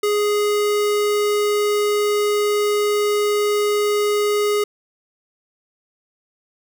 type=tone; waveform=square; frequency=415.3 Hz; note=G#4; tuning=in tune; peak=-17 dBFS; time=0.03-4.64 s; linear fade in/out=5 ms; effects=none